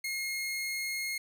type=tone; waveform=sawtooth; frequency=2150 Hz; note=C7; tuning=47 cents sharp; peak=-29 dBFS; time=0.04-1.18 s; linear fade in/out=5 ms; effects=none